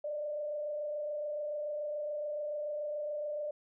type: tone with frequency modulation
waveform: sine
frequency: 595 Hz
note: D5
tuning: 22 cents sharp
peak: -34 dBFS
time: 0.04-3.51 s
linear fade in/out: 5 ms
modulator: 27 Hz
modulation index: 0.57
effects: none